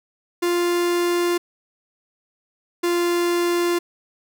45% pulse tone pair in turn, 349.2 / 347.7 Hz, F4 / F4, 0 / -8 cents, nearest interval unison, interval 8 cents, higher first, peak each -18 dBFS, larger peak neither, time 0.42-1.38 / 2.83-3.79 s, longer neither, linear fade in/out 10 ms, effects none

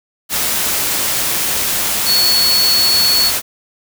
sine tone in noise, 4400 Hz, C#8, 14 cents flat, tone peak -11 dBFS, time 2.05-3.32 s, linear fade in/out 50 ms, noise white, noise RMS -17 dBFS, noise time 0.29-3.42 s, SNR +3 dB, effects none

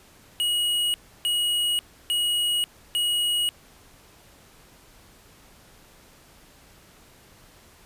square tone bursts, 2900 Hz, F#7, 35 cents flat, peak -22 dBFS, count 4, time 0.4-3.49 s, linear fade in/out 0 ms, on 540 ms, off 310 ms, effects pink hiss -53 dBFS RMS until 7.85 s + resampled to 32000 Hz

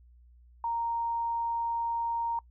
sine tone, 930 Hz, A#5, 4 cents flat, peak -28 dBFS, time 0.64-2.39 s, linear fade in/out 2 ms, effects noise-tail reverb RT60 0.1 s tail -24 dB re dry + added 60 Hz sine -54 dBFS peak until 2.5 s

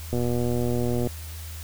click train, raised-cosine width 2 ms, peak -14 dBFS, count 115, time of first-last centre 0.13-1.072 s, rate 121 Hz, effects added 80 Hz sine -35 dBFS peak until 1.63 s + white hiss -43 dBFS RMS until 1.63 s

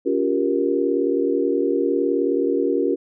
sine chord, G half-diminished seventh, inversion second, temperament just, 282.2 / 352.8 / 392 / 470.4 Hz, Db4 / F4 / G4 / Bb4, +31 / +18 / 0 / +16 cents, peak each -23 dBFS, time 0.05-2.96 s, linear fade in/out 20 ms, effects none

